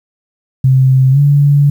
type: tone with pitch glide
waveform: sine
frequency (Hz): 131.4 to 143.29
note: C3 to D3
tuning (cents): +8 to -42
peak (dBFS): -5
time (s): 0.64-1.7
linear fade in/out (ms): 5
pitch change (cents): +150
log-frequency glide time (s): 1.11-1.19
effects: 7-bit